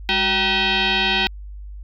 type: tone with frequency modulation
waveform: sine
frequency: 370 Hz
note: F#4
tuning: in tune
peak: -16 dBFS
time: 0.09-1.27 s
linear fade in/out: 0 ms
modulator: 573 Hz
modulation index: 6.3
effects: added 50 Hz sine -32 dBFS peak until 1.83 s